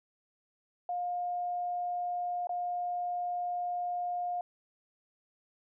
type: tone with dropouts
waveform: sine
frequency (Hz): 710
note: F5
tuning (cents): +28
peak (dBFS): -31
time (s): 0.89-4.41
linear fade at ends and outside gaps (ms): 2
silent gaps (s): 2.471-2.493
effects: none